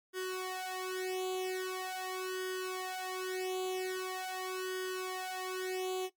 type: tone with flanger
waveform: sawtooth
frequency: 372 Hz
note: F#4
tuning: 9 cents sharp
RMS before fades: -37 dBFS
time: 0.13-6.1 s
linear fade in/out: 50 ms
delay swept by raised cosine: 0.61 to 2.41 ms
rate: 0.43 Hz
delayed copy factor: +0.95
effects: noise-tail reverb RT60 0.1 s tail -17 dB re dry + MP3 96 kbps